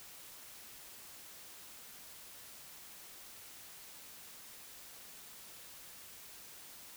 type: silence
effects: white hiss -53 dBFS RMS until 6.96 s